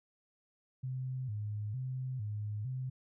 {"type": "tone with vibrato", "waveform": "sine", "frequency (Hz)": 116.54, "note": "A#2", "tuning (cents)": 0, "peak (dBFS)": -35, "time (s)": [0.83, 2.9], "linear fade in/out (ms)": 10, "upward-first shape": "square", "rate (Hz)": 1.1, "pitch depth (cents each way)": 180, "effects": []}